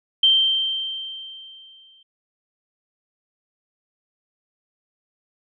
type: tone with exponential decay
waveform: sine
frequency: 3136 Hz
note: G7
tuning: in tune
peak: -11 dBFS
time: 0.23-2.03 s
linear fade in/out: 5 ms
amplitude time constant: 390 ms
effects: none